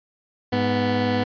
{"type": "tone pair together", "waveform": "20% pulse", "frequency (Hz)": [103.83, 247.6], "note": ["G#2", "B3"], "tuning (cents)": [0, 5], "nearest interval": "octave + minor third", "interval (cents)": 1505, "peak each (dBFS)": [-20, -16], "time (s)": [0.52, 1.24], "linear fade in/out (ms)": 10, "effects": ["resampled to 11025 Hz"]}